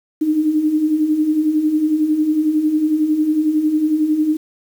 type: beating tone pair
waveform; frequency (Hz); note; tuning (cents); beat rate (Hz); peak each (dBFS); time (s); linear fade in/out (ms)
sine; 298.7 / 309.7; D4 / D#4; +29 / -8; 11; -22 / -14; 0.21-4.37; 10
effects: 7-bit